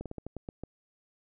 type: slowing click train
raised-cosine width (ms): 2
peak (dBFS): -25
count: 8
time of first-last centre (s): 0.01-0.636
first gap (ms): 47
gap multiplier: 1.21
effects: none